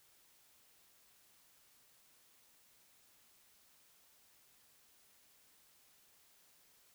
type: silence
effects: white hiss -68 dBFS RMS until 6.94 s